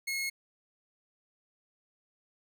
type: tone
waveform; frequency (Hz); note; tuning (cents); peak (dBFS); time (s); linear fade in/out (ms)
sawtooth; 2167; C#7; -40; -28; 0.07-0.3; 10
effects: none